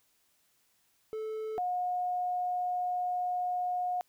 triangle / sine tone pair in turn, 436.4 / 721.5 Hz, A4 / F#5, -14 / -44 cents, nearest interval major sixth, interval 870 cents, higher second, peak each -32 / -29 dBFS, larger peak second, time 1.13-1.58 / 1.58-4.01 s, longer second, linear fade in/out 0 ms, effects white hiss -71 dBFS RMS until 4.08 s

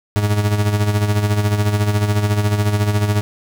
40% pulse tone with tremolo, 103.83 Hz, G#2, in tune, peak -11 dBFS, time 0.16-3.21 s, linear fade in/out 0 ms, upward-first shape sine, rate 14 Hz, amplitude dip 60%, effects none

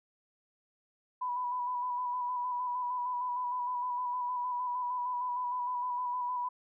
sine tone with vibrato, 987.8 Hz, B5, in tune, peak -31 dBFS, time 1.21-6.49 s, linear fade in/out 10 ms, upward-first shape square, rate 6.5 Hz, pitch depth 24 cents each way, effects none

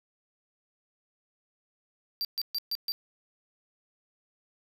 square tone bursts, 4699 Hz, D8, in tune, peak -29 dBFS, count 5, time 2.21-2.92 s, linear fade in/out 0 ms, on 38 ms, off 130 ms, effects none

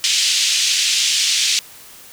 pink band-pass noise, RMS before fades -17 dBFS, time 0.04-1.59 s, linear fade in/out 0 ms, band 2800 to 7400 Hz, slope 24 dB/octave, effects white hiss -41 dBFS RMS until 2.12 s

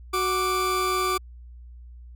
40% pulse tone pair together, 370 / 1174.7 Hz, F#4 / D6, 0 / 0 cents, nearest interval octave + minor sixth, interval 2000 cents, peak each -26 / -23 dBFS, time 0.13-1.18 s, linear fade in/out 10 ms, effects added 60 Hz sine -41 dBFS peak until 2.15 s

